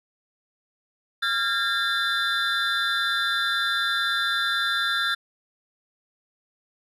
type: tone cluster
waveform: triangle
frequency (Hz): 1379 / 1628 / 1807 / 3558 / 4021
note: F6 / G#6 / A6 / A7 / B7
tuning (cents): -22 / -35 / +46 / +19 / +30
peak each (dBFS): -25 / -25 / -32 / -26 / -32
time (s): 1.22-5.15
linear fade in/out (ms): 10
effects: resampled to 32000 Hz